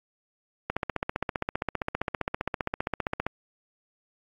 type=click train; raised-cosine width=0.5 ms; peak=-12 dBFS; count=40; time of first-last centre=0.7-3.266 s; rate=15.2 Hz; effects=AAC 32 kbps